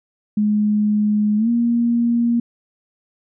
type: tone with pitch glide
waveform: sine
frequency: 210 to 235.7 Hz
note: G#3 to A#3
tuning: +19 to +19 cents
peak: -14 dBFS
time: 0.37-2.4 s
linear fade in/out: 5 ms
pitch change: +200 cents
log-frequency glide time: 1.37-1.49 s
effects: none